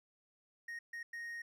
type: tone bursts at uneven times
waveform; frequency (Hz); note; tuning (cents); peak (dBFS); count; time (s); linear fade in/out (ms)
triangle; 1864.7; A#6; 0; -40; 3; 0.68-0.79 / 0.93-1.03 / 1.13-1.42; 5
effects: none